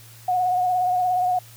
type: tone with vibrato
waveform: sine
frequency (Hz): 728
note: F#5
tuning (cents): -28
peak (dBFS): -18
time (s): 0.28-1.39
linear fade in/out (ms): 5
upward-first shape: sine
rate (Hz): 17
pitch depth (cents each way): 31
effects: added 114 Hz sine -46 dBFS peak until 1.56 s + white hiss -48 dBFS RMS until 1.56 s